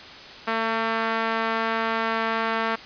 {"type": "tone with band-pass filter", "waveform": "sawtooth", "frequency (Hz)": 225.1, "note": "A3", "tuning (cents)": 40, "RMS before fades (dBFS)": -25, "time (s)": [0.47, 2.76], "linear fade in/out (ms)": 10, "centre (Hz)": 1400, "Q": 1.1, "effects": ["white hiss -41 dBFS RMS until 2.85 s", "resampled to 11025 Hz"]}